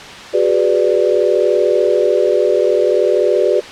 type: chord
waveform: sine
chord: G# half-diminished seventh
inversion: third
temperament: equal with one note detuned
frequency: 370 / 410.5 / 493.9 / 587.3 Hz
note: F#4 / G#4 / B4 / D5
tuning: 0 / -20 / 0 / 0 cents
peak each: -16 dBFS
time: 0.33-3.61 s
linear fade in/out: 20 ms
effects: white hiss -31 dBFS RMS until 3.71 s + low-pass 4000 Hz 12 dB/octave